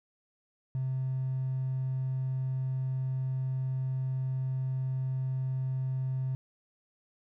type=tone with hard clipping; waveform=triangle; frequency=130.81 Hz; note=C3; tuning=in tune; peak=-29 dBFS; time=0.75-6.35 s; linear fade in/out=0 ms; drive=3 dB; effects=none